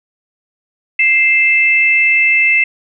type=tone pair together; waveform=sine; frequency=2098 / 2637 Hz; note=C7 / E7; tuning=+4 / 0 cents; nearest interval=major third; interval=396 cents; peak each=-11 dBFS; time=0.99-2.64 s; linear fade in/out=5 ms; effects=none